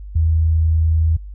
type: tone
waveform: sine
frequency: 80.5 Hz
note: E2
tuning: 41 cents flat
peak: -12 dBFS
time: 0.15-1.17 s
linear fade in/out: 10 ms
effects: added 50 Hz sine -30 dBFS peak until 1.34 s